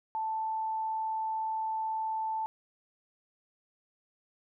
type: tone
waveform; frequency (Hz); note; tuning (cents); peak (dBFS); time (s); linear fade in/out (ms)
sine; 881; A5; +2; -30; 0.15-2.46; 0
effects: none